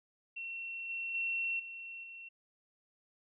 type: tone with level steps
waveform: sine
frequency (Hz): 2717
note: F7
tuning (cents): -48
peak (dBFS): -39 / -36 / -32 / -43 / -46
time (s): 0.36-2.29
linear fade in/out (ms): 10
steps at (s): 0.89 / 1.14 / 1.59 / 2.03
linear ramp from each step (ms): 10
effects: none